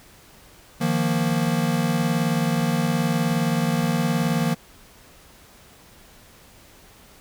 square chord, Eb suspended second, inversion none, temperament equal, 155.56 / 174.61 / 233.1 Hz, Eb3 / F3 / Bb3, 0 / 0 / 0 cents, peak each -25 dBFS, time 0.8-4.55 s, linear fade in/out 20 ms, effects pink hiss -50 dBFS RMS until 7.2 s

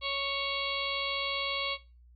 harmonic tone, 554.4 Hz, C#5, in tune, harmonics 1 / 2 / 4 / 5 / 6 / 7 / 8, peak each -39 / -37 / -36 / -38 / -36 / -39 / -39 dBFS, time 0.01-1.78 s, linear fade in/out 50 ms, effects noise-tail reverb RT60 0.3 s tail -18 dB re dry + added 60 Hz sine -54 dBFS peak until 2.15 s

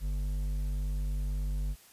triangle tone with hard clipping, 49.05 Hz, G1, 2 cents sharp, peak -31 dBFS, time 0-1.76 s, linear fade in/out 50 ms, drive 11 dB, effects white hiss -57 dBFS RMS until 1.92 s + resampled to 32000 Hz

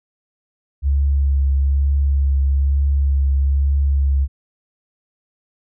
sine tone with vibrato, 69.3 Hz, C#2, in tune, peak -13 dBFS, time 0.82-4.28 s, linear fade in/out 50 ms, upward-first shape triangle, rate 1.1 Hz, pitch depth 23 cents each way, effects none

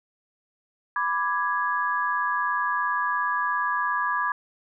sine chord, G# diminished, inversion first, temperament equal with one note detuned, 991.8 / 1174.7 / 1661.2 Hz, B5 / D6 / G#6, +7 / 0 / 0 cents, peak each -27 dBFS, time 0.96-4.32 s, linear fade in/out 2 ms, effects none

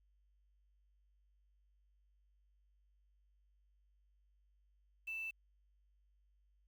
sine tone with quantisation, 2652 Hz, E7, 10 cents sharp, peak -40 dBFS, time 5.07-5.31 s, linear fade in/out 10 ms, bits 10, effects added 50 Hz sine -70 dBFS peak until 6.67 s

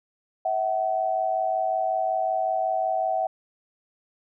sine tone pair together, 650.6 / 756 Hz, E5 / F#5, -23 / +37 cents, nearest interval minor third, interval 260 cents, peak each -26 / -24 dBFS, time 0.45-3.27 s, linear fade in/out 5 ms, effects none

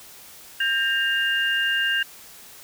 sine tone cluster, 1594 / 1834 / 2809 Hz, G6 / A#6 / F7, +28 / -29 / +9 cents, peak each -22 / -30 / -24 dBFS, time 0.6-2.03 s, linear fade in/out 5 ms, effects white hiss -45 dBFS RMS until 2.63 s

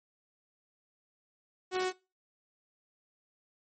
sawtooth tone, 370 Hz, F#4, in tune, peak -25 dBFS, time 1.71-1.93 s, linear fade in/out 50 ms, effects noise-tail reverb RT60 0.3 s tail -23 dB re dry + MP3 32 kbps

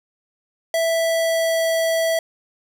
square tone with pitch glide, 659.3 to 655.5 Hz, E5 to E5, 0 to -10 cents, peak -18 dBFS, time 0.74-2.19 s, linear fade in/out 2 ms, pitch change -10 cents, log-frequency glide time 0.89-1.66 s, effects none

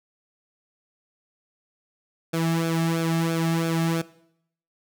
sawtooth tone with flanger, 164.81 Hz, E3, in tune, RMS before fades -24 dBFS, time 2.33-4.02 s, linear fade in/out 10 ms, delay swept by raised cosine 1 to 2.1 ms, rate 3 Hz, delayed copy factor -0.7, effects noise-tail reverb RT60 0.7 s tail -19 dB re dry

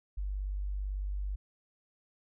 sine tone, 49 Hz, G1, in tune, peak -32 dBFS, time 0.17-1.36 s, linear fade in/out 10 ms, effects none

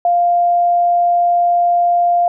sine tone, 698.5 Hz, F5, in tune, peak -10 dBFS, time 0.05-2.28 s, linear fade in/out 2 ms, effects none

